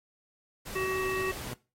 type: noise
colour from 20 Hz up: pink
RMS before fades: -41 dBFS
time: 0.65-1.54 s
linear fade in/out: 20 ms
type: harmonic tone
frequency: 377.6 Hz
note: F#4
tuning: 35 cents sharp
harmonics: 1 / 3 / 5 / 7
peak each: -30 / -35 / -37 / -38 dBFS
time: 0.75-1.32 s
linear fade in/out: 10 ms
type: tone with exponential growth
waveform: sawtooth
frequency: 122.6 Hz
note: B2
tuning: 12 cents flat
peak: -31 dBFS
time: 1.25-1.54 s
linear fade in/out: 5 ms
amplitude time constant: 62 ms
effects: noise-tail reverb RT60 0.3 s tail -20 dB re dry + AAC 48 kbps